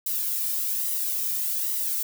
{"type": "noise with flanger", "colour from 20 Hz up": "violet", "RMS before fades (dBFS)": -27, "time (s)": [0.06, 2.03], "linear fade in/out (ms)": 5, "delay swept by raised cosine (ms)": [1, 1.68], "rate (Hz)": 1.2, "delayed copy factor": 0.55, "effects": []}